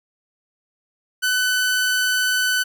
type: tone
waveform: sawtooth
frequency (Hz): 1503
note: F#6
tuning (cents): +27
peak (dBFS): -14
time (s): 1.22-2.64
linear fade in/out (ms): 20
effects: none